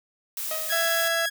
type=noise; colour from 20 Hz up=blue; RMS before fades=-31 dBFS; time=0.37-1.08 s; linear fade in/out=2 ms
type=tone with exponential decay; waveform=sawtooth; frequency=632 Hz; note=D#5; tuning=27 cents sharp; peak=-25 dBFS; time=0.51-1.11 s; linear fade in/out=1 ms; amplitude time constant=130 ms
type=tone; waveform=sawtooth; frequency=1660 Hz; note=G#6; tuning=1 cent flat; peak=-21 dBFS; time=0.69-1.3 s; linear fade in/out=20 ms
type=harmonic tone; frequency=667 Hz; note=E5; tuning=20 cents sharp; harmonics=1 / 2 / 3 / 4 / 5 / 6 / 7 / 8 / 9 / 10; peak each=-27 / -33 / -37 / -39 / -41 / -43 / -44 / -45 / -46 / -47 dBFS; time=0.72-1.26 s; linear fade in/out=5 ms
effects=none